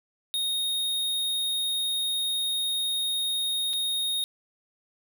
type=tone with dropouts; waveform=square; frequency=3718 Hz; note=A#7; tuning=5 cents flat; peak=-26 dBFS; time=0.34-4.24 s; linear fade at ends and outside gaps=0 ms; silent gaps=3.732-3.736 s; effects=none